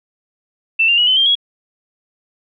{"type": "tone with pitch steps", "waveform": "sine", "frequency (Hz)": [2669, 2789, 2914, 3045, 3181, 3324], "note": ["E7", "F7", "F#7", "F#7", "G7", "G#7"], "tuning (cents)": [21, -3, -27, 49, 25, 1], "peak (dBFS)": -10, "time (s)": [0.79, 1.354], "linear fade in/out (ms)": 10, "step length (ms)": 94, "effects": []}